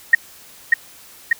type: tone with echo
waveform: sine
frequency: 1864.7 Hz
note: A#6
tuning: in tune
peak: -4 dBFS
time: 0.13-0.15 s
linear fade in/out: 5 ms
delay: 590 ms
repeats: 2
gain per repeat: -3 dB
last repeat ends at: 1.33 s
effects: white hiss -44 dBFS RMS until 1.39 s